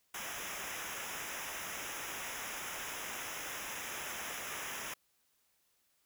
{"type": "noise with comb filter", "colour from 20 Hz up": "pink", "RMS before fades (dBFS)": -42, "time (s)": [0.14, 4.94], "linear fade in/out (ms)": 5, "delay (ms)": 0.23, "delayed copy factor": -0.9, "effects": ["white hiss -75 dBFS RMS until 6.05 s"]}